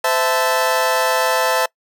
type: chord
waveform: 25% pulse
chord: A minor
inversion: first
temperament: equal with one note detuned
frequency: 513.7 / 659.3 / 880 Hz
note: C5 / E5 / A5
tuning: -32 / 0 / 0 cents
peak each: -16 dBFS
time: 0.04-1.66 s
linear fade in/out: 5 ms
effects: noise-tail reverb RT60 0.1 s tail -24 dB re dry